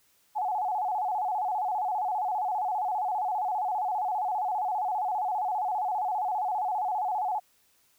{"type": "tone with vibrato", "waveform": "sine", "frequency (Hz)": 791, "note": "G5", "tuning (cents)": 15, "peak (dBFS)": -26, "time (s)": [0.35, 7.4], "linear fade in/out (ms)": 20, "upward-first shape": "square", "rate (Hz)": 15, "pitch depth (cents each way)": 130, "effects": ["white hiss -66 dBFS RMS until 7.98 s"]}